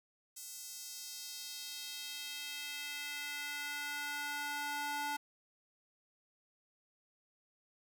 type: tone with high-pass filter sweep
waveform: square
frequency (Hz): 290.7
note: D4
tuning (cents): -18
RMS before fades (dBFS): -42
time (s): 0.36-5.17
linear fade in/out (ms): 10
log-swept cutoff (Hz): 7300 to 870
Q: 1.5
effects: none